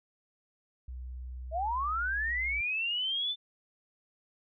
sine tone with pitch glide, 62.7 to 60.25 Hz, B1 to B1, +27 to -42 cents, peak -38 dBFS, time 0.88-2.61 s, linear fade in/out 5 ms, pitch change -69 cents, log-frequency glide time 1.81-1.97 s
sine linear sweep, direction up, 612 to 3559 Hz, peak -29 dBFS, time 1.51-3.36 s, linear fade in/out 50 ms
effects none

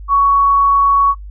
sine tone, 1118 Hz, C#6, 14 cents sharp, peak -8 dBFS, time 0.08-1.15 s, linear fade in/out 50 ms, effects noise-tail reverb RT60 0.1 s tail -23 dB re dry + added 50 Hz sine -28 dBFS peak until 1.3 s

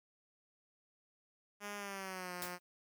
5% pulse tone with pitch glide, 205 to 178.46 Hz, G#3 to F3, -22 to +38 cents, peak -31 dBFS, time 1.6-2.59 s, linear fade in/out 50 ms, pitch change -240 cents, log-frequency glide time 1.76-2.33 s
white noise with exponential decay, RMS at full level -39 dBFS, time 2.42-2.6 s, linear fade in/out 1 ms, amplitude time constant 37 ms
effects none

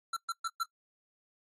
square tone bursts, 1351 Hz, E6, 42 cents sharp, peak -32 dBFS, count 4, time 0.13-0.634 s, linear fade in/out 5 ms, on 36 ms, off 120 ms, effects noise-tail reverb RT60 0.1 s tail -20 dB re dry + AAC 32 kbps

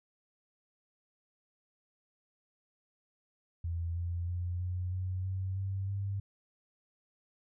sine tone with pitch steps, 84.5 / 86.43 / 88.39 / 90.41 / 92.47 / 94.57 / 96.73 / 98.93 Hz, E2 / F2 / F2 / F#2 / F#2 / F#2 / G2 / G2, +43 / -17 / +21 / -40 / -1 / +38 / -23 / +16 cents, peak -32 dBFS, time 3.64-6.2 s, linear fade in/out 5 ms, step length 320 ms, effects none

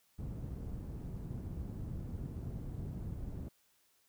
white low-pass noise, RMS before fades -42 dBFS, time 0.18-3.49 s, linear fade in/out 10 ms, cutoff 140 Hz, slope 12 dB/octave, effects white hiss -72 dBFS RMS until 4.08 s

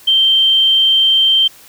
sine tone, 3136 Hz, G7, in tune, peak -8 dBFS, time 0.07-1.48 s, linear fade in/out 10 ms, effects white hiss -42 dBFS RMS until 1.68 s

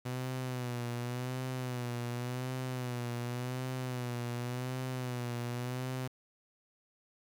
sawtooth tone with vibrato, 124.5 Hz, B2, 14 cents sharp, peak -31 dBFS, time 0.05-6.08 s, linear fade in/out 10 ms, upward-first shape sine, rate 0.89 Hz, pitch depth 62 cents each way, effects 10-bit

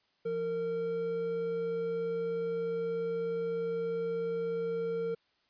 triangle tone pair together, 172.1 / 459.5 Hz, F3 / A#4, -25 / -25 cents, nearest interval octave + perfect fourth, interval 1700 cents, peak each -40 / -29 dBFS, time 0.25-5.15 s, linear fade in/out 10 ms, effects white hiss -72 dBFS RMS until 5.49 s + resampled to 11025 Hz

